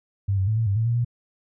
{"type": "tone with pitch steps", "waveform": "sine", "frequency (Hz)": [98.9, 95.3, 109, 113.3, 99.1, 112.4, 117.8, 119.9], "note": ["G2", "G2", "A2", "A#2", "G2", "A2", "A#2", "A#2"], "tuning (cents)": [16, -48, -16, -49, 19, 37, 19, 49], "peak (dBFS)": -19, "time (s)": [0.28, 1.048], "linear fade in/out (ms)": 10, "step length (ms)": 96, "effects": []}